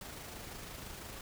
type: noise with amplitude modulation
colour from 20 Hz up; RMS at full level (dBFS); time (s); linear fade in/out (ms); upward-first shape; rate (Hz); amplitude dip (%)
pink; -45; 0.01-1.21; 2; sine; 26; 35
effects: none